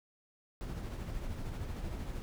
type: noise with tremolo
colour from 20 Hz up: brown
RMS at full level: -38 dBFS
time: 0.61-2.22 s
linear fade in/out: 0 ms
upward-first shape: sine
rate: 13 Hz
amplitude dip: 35%
effects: none